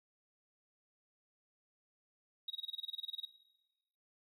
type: tone bursts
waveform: triangle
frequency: 3791 Hz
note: A#7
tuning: 28 cents sharp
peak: -34 dBFS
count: 16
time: 2.48-3.252 s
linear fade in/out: 5 ms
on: 22 ms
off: 28 ms
effects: noise-tail reverb RT60 1.0 s tail -17 dB re dry + tanh soft clip ceiling -35 dBFS